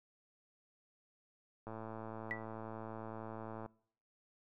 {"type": "click train", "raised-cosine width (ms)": 1, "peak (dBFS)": -32, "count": 222, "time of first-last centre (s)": [1.67, 3.661], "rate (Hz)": 111}
{"type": "tone with exponential decay", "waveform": "sine", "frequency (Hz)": 1957, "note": "B6", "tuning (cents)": -16, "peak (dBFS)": -33, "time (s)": [2.31, 2.45], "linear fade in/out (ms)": 0, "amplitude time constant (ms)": 29}
{"effects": ["noise-tail reverb RT60 0.6 s tail -23 dB re dry"]}